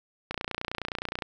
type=click train; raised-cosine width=0.3 ms; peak=-15 dBFS; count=28; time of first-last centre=0.31-1.222 s; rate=29.6 Hz; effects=none